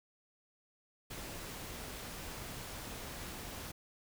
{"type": "noise", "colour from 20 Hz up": "pink", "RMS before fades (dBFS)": -45, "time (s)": [1.1, 3.72], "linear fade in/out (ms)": 10, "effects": []}